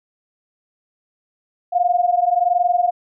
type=tone pair together; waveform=sine; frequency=698.5 / 719.8 Hz; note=F5 / F#5; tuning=0 / -48 cents; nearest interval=minor second; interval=52 cents; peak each=-17 dBFS; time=1.72-2.91 s; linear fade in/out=20 ms; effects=none